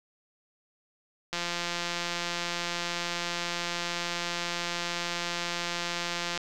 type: click train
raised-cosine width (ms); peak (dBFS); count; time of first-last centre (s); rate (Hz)
0.2; -14; 874; 1.33-6.376; 173
effects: none